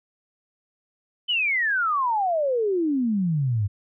sine exponential sweep, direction down, 3071 to 96.2 Hz, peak -20 dBFS, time 1.28-3.68 s, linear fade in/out 20 ms, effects none

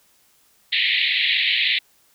pink band-pass noise, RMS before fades -20 dBFS, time 0.72-1.79 s, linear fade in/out 10 ms, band 1900 to 4100 Hz, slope 96 dB/octave, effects white hiss -59 dBFS RMS until 2.14 s

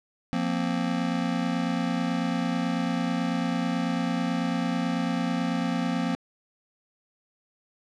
square chord, F suspended fourth, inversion none, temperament just, 174.61 / 232.8 / 261.9 Hz, F3 / Bb3 / C4, 0 / -2 / +2 cents, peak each -30 dBFS, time 0.33-6.15 s, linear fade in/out 0 ms, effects low-pass 5000 Hz 12 dB/octave

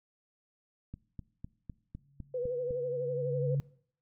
click train, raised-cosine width 5 ms, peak -29 dBFS, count 8, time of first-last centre 0.94-2.708 s, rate 3.96 Hz
sine tone with exponential growth, 140 Hz, C#3, 18 cents sharp, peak -26 dBFS, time 1.99-3.6 s, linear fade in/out 0 ms, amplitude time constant 350 ms
sine tone with vibrato, 493.9 Hz, B4, in tune, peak -31 dBFS, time 2.34-3.55 s, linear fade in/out 5 ms, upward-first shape sine, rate 12 Hz, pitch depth 57 cents each way
effects noise-tail reverb RT60 0.6 s tail -22 dB re dry

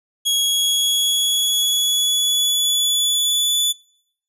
sawtooth tone with pitch glide, 3322 to 3467 Hz, G#7 to A7, 0 to -26 cents, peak -13 dBFS, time 0.25-3.73 s, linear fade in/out 20 ms, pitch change +74 cents, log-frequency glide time 0.39-3.59 s, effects noise-tail reverb RT60 0.7 s tail -25 dB re dry + resampled to 32000 Hz

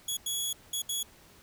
15% pulse tone bursts at uneven times, 3361 Hz, G#7, 20 cents sharp, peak -23 dBFS, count 4, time 0.08-0.17 / 0.26-0.53 / 0.73-0.82 / 0.89-1.03 s, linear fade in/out 5 ms, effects pink hiss -57 dBFS RMS until 1.42 s

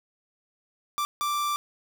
45% pulse tone bursts at uneven times, 1174.7 Hz, D6, in tune, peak -25 dBFS, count 2, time 0.98-1.05 / 1.21-1.56 s, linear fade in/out 0 ms, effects none

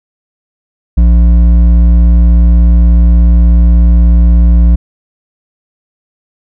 triangle tone with hard clipping, 58.27 Hz, A#1, in tune, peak -4 dBFS, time 0.97-4.76 s, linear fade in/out 10 ms, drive 11 dB, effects none

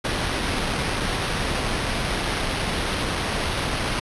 pink noise with sample-and-hold, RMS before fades -25 dBFS, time 0.04-4 s, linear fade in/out 10 ms, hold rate 7350 Hz, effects resampled to 24000 Hz

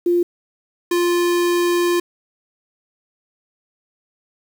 sine / square tone pair in turn, 349.2 / 349.2 Hz, F4 / F4, 0 / 0 cents, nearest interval unison, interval 0 cents, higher neither, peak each -13 / -16 dBFS, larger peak first, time 0.06-0.23 / 0.91-2 s, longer second, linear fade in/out 5 ms, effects 7-bit

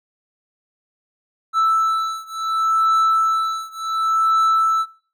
triangle beating tone pair, 1318.5 / 1319.19 Hz, E6 / E6, 0 / +1 cents, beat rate 0.69 Hz, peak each -17 / -18 dBFS, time 1.53-4.86 s, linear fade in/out 50 ms, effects noise-tail reverb RT60 0.4 s tail -19 dB re dry

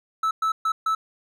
triangle tone bursts at uneven times, 1309 Hz, E6, 13 cents flat, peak -18 dBFS, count 4, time 0.23-0.31 / 0.42-0.52 / 0.65-0.72 / 0.86-0.95 s, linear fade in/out 5 ms, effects none

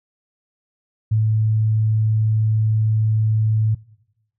sine tone, 109.2 Hz, A2, 13 cents flat, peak -14 dBFS, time 1.11-3.75 s, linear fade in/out 10 ms, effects noise-tail reverb RT60 1.0 s tail -23 dB re dry

